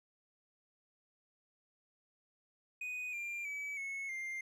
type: tone with pitch steps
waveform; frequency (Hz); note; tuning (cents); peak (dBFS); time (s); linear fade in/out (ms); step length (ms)
triangle; 2489 / 2386 / 2288 / 2193 / 2103; D#7 / D7 / D7 / C#7 / C7; 0 / +27 / -46 / -19 / +8; -37; 2.81-4.41; 5; 320
effects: none